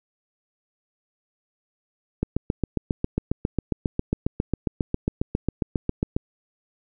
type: click train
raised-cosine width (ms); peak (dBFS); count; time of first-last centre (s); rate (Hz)
3; -9; 30; 2.23-6.165; 7.37
effects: none